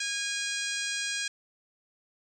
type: harmonic tone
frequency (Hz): 819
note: G#5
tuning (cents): -24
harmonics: 2 / 3 / 4 / 5 / 6 / 7 / 8 / 9 / 10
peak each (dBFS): -35 / -37 / -38 / -39 / -40 / -40 / -41 / -42 / -42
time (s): 0-1.28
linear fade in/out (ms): 5
effects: 10-bit